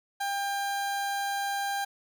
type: tone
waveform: 30% pulse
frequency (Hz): 798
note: G5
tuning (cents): +31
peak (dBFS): -26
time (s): 0.2-1.85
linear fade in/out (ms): 10
effects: none